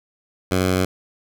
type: tone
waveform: 10% pulse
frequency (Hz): 92.5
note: F#2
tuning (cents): 0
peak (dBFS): -9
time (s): 0.51-0.85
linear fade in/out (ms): 5
effects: none